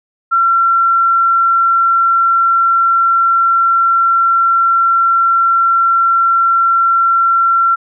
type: tone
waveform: sine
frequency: 1360 Hz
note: F6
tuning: 46 cents flat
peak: -8 dBFS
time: 0.31-7.76 s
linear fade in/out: 20 ms
effects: none